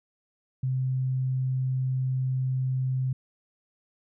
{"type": "tone", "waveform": "sine", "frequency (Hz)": 130, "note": "C3", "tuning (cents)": -11, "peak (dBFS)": -24, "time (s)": [0.63, 3.13], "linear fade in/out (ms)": 5, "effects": []}